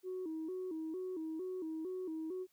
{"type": "tone with vibrato", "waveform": "sine", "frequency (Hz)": 343.3, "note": "F4", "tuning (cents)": -30, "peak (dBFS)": -37, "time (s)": [0.03, 2.47], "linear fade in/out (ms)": 50, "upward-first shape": "square", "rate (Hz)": 2.2, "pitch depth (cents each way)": 130, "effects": ["tanh soft clip ceiling -35 dBFS", "white hiss -75 dBFS RMS until 2.52 s"]}